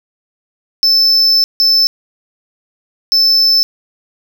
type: tone bursts at uneven times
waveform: triangle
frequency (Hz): 5274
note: E8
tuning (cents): 0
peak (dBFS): -6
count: 3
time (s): 0.83-1.44 / 1.6-1.87 / 3.12-3.63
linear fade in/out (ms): 0
effects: none

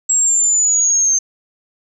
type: exponential sweep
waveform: sine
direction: down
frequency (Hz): 7650 to 6272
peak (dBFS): -11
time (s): 0.09-1.19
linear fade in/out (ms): 10
effects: none

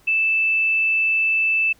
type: tone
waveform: sine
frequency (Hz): 2638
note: E7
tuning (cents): +1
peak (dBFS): -16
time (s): 0.07-1.73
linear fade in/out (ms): 10
effects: pink hiss -56 dBFS RMS until 1.79 s

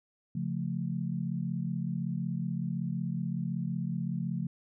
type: chord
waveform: sine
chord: Db augmented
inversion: none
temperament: equal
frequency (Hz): 138.59 / 174.61 / 220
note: Db3 / F3 / A3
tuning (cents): 0 / 0 / 0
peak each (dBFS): -35 / -33 / -37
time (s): 0.35-4.47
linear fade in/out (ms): 5
effects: none

